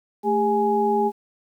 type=tone cluster; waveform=sine; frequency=219.1 / 404.1 / 835 Hz; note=A3 / G#4 / G#5; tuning=-7 / -47 / +9 cents; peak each=-25 / -21 / -21 dBFS; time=0.23-1.12 s; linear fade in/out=50 ms; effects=9-bit